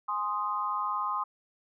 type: chord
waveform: sine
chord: Ab major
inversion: none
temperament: equal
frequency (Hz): 830.6 / 1046.5 / 1244.5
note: Ab5 / C6 / Eb6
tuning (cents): 0 / 0 / 0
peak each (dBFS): -37 / -31 / -32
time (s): 0.08-1.24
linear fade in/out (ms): 10
effects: none